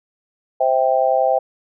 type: chord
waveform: sine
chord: C major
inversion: none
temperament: just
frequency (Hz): 523.3 / 654.1 / 784.9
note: C5 / E5 / G5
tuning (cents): 0 / -14 / +2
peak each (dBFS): -18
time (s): 0.6-1.39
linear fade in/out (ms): 10
effects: none